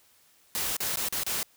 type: noise with dropouts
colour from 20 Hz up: white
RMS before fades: -30 dBFS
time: 0.55-1.43 s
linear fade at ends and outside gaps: 0 ms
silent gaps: 0.767-0.804 / 0.958-0.972 / 1.086-1.125 / 1.234-1.265 s
effects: white hiss -62 dBFS RMS until 1.56 s